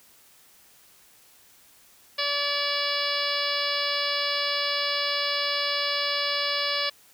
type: harmonic tone with a mistuned harmonic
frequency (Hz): 575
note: D5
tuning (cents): -37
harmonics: 1 / 2 / 3 / 4 / 5 / 6 / 7 / 8 / 9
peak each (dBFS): -33 / -33 / -33 / -33 / -33 / -33 / -33 / -33 / -33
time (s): 2.18-6.9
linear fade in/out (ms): 10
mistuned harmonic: 6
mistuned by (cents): -16
effects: white hiss -56 dBFS RMS until 7.13 s